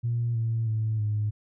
sine tone with pitch steps, 118.1 / 113.81 / 109.68 / 105.7 Hz, A#2 / A#2 / A2 / G#2, +23 / -41 / -5 / +31 cents, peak -23 dBFS, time 0.03-1.31 s, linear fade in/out 20 ms, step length 320 ms, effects tanh soft clip ceiling -19 dBFS

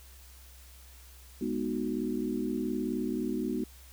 sine chord, G# minor seventh, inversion none, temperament equal, 207.7 / 246.9 / 311.1 / 370 Hz, G#3 / B3 / D#4 / F#4, 0 / 0 / 0 / 0 cents, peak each -36 / -33 / -35 / -36 dBFS, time 1.41-3.64 s, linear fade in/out 5 ms, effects added 64 Hz sine -51 dBFS peak until 3.92 s + white hiss -56 dBFS RMS until 3.92 s

